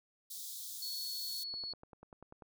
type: high-pass noise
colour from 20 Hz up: white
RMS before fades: -45 dBFS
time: 0.3-1.44 s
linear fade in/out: 10 ms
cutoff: 3400 Hz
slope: 96 dB/octave
type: tone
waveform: sine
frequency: 4388 Hz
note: C#8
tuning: 18 cents flat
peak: -39 dBFS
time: 0.82-1.73 s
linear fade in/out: 2 ms
type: click train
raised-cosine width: 1 ms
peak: -38 dBFS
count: 10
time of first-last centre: 1.54-2.422 s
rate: 10.2 Hz
effects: none